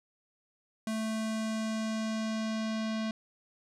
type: tone with low-pass filter sweep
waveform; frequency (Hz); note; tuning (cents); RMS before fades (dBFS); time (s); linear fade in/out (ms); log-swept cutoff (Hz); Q
square; 220; A3; 0; -33; 0.87-3.11; 2; 9700 to 4700; 1.4
effects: none